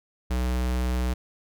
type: tone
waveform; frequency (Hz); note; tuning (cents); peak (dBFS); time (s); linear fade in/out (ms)
square; 62.2; B1; +13; -24; 0.3-1.14; 10
effects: none